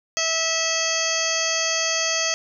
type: harmonic tone with a mistuned harmonic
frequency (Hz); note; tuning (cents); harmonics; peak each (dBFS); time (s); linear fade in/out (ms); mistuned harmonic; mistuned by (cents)
650; E5; -24; 1 / 2 / 3 / 4 / 5 / 7 / 8 / 9 / 10; -29 / -32 / -29 / -29 / -30 / -29 / -30 / -28 / -28; 0.17-2.34; 0; 9; +39
effects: none